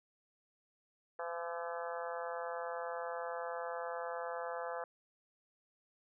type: harmonic tone with a mistuned harmonic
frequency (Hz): 170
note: F3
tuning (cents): -46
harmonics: 3 / 4 / 5 / 6 / 7 / 8 / 9 / 10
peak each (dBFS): -42 / -44 / -46 / -48 / -49 / -50 / -51 / -52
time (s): 1.19-4.84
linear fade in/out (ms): 2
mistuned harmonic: 8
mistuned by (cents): -51
effects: none